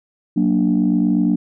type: chord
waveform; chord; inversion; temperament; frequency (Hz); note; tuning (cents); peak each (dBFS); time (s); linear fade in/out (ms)
sine; Gb augmented; none; equal; 185 / 233.1 / 293.7; Gb3 / Bb3 / D4; 0 / 0 / 0; -17; 0.36-1.36; 10
effects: tanh soft clip ceiling -7 dBFS